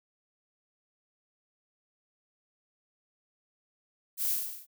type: noise with echo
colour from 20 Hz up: violet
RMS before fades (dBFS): -31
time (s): 4.17-4.38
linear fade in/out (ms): 50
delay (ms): 48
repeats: 6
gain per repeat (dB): -3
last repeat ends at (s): 4.668
effects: none